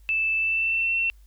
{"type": "tone with pitch glide", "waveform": "sine", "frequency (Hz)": [2637, 2705], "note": ["E7", "E7"], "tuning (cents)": [0, 44], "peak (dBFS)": -21, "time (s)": [0.09, 1.1], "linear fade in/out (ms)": 0, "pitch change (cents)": 44, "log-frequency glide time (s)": [0.36, 0.95], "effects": ["added 50 Hz sine -48 dBFS peak until 1.26 s", "white hiss -66 dBFS RMS until 1.26 s"]}